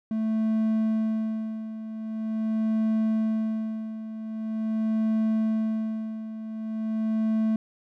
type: tone with tremolo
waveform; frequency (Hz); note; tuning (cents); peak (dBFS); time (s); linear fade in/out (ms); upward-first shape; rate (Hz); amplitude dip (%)
triangle; 220; A3; 0; -19; 0.11-7.56; 2; sine; 0.44; 75
effects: none